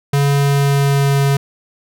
square tone with pitch glide, 141.2 to 139.34 Hz, C#3 to C#3, +32 to +9 cents, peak -12 dBFS, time 0.13-1.37 s, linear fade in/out 5 ms, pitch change -23 cents, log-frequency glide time 0.31-1.22 s, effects none

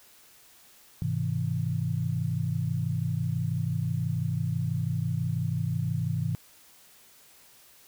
sine chord, Ab augmented, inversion none, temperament just, 103.83 / 129.78 / 162.23 Hz, Ab2 / C3 / E3, 0 / -14 / -27 cents, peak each -31 / -30 / -30 dBFS, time 1.02-6.35 s, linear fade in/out 0 ms, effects white hiss -56 dBFS RMS until 7.87 s

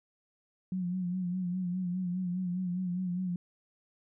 sine tone with vibrato, 181 Hz, F#3, 38 cents flat, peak -30 dBFS, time 0.72-3.36 s, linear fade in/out 2 ms, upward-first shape sine, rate 4.9 Hz, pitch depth 56 cents each way, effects none

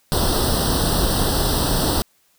pink noise with comb filter, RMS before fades -19 dBFS, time 0.12-2.02 s, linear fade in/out 0 ms, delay 0.22 ms, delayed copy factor +1, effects white hiss -61 dBFS RMS until 2.38 s

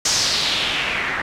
white noise with low-pass filter sweep, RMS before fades -21 dBFS, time 0.05-1.22 s, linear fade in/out 5 ms, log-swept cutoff 6300 to 1700 Hz, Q 2.9, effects none

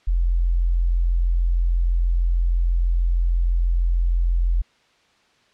sine tone, 43.13 Hz, F1, 21 cents flat, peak -16 dBFS, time 0.07-4.62 s, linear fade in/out 10 ms, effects white hiss -59 dBFS RMS until 5.53 s + low-pass 4000 Hz 12 dB/octave

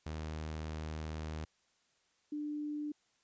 sawtooth / sine tone pair in turn, 78 / 297.3 Hz, D#2 / D4, +5 / +21 cents, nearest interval octave + major seventh, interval 2316 cents, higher second, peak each -35 / -36 dBFS, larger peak first, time 0.06-1.45 / 2.32-2.92 s, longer first, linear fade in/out 5 ms, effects white hiss -74 dBFS RMS until 3.23 s + resampled to 16000 Hz

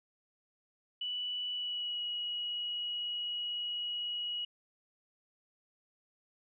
sine tone with pitch glide, 2960 to 2909 Hz, F#7 to F#7, 0 to -30 cents, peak -34 dBFS, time 1.01-4.45 s, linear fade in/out 5 ms, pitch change -30 cents, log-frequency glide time 1.52-2.02 s, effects none

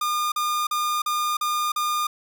45% pulse tone bursts, 1212 Hz, D#6, 46 cents flat, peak -22 dBFS, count 6, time 0.01-2.07 s, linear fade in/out 5 ms, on 310 ms, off 40 ms, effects none

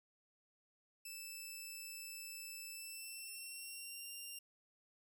10% pulse tone with pitch glide, 2637 to 2784 Hz, E7 to F7, 0 to -6 cents, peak -39 dBFS, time 1.05-4.39 s, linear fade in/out 5 ms, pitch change +94 cents, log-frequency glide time 2.71-4.11 s, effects none

